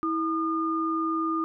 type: tone pair together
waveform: sine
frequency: 324.3 / 1216 Hz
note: E4 / D#6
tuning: -28 / -40 cents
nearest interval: octave + major seventh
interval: 2288 cents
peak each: -27 dBFS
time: 0.03-1.44 s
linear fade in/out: 0 ms
effects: none